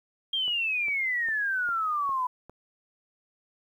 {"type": "exponential sweep", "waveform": "sine", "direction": "down", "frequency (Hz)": [3234, 987.8], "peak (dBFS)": -25, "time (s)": [0.33, 2.27], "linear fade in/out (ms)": 5}
{"type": "click train", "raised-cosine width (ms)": 1, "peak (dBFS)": -32, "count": 6, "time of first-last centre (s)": [0.48, 2.496], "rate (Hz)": 2.48}
{"effects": ["10-bit"]}